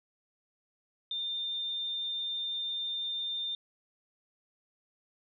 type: tone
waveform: sine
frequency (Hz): 3606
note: A7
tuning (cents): +42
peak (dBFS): -32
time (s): 1.11-3.55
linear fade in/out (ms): 2
effects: none